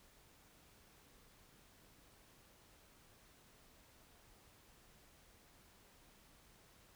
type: silence
effects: pink hiss -66 dBFS RMS until 6.95 s